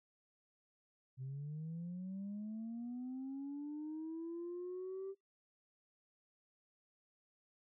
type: linear sweep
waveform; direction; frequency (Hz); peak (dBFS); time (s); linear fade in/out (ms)
sine; up; 127.5 to 392; -40; 1.17-5.15; 50
effects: noise-tail reverb RT60 0.2 s tail -26 dB re dry + tanh soft clip ceiling -39 dBFS